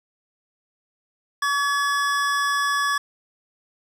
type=tone pair together; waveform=square; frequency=1135 / 1700.6 Hz; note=C#6 / G#6; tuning=+41 / +41 cents; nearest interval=perfect fifth; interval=700 cents; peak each=-23 / -24 dBFS; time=1.42-2.98 s; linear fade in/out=5 ms; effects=low-pass 9000 Hz 12 dB/octave + 8-bit